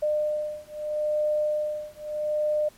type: beating tone pair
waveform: sine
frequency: 603 / 603.78 Hz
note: D5 / D5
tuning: +46 / +48 cents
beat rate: 0.78 Hz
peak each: -27 dBFS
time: 0.02-2.69 s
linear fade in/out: 10 ms
effects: pink hiss -55 dBFS RMS until 2.77 s + MP3 64 kbps